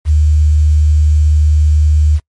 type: tone with quantisation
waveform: sine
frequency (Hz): 75.8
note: D#2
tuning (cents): -45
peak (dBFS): -6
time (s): 0.05-2.2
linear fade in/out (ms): 50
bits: 6
effects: noise-tail reverb RT60 0.1 s tail -26 dB re dry + MP3 48 kbps